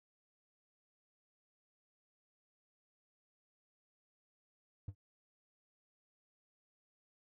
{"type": "tone with exponential decay", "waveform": "triangle", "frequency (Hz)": 98, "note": "G2", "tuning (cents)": 0, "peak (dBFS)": -35, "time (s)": [4.88, 4.95], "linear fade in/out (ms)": 5, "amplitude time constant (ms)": 15, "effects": []}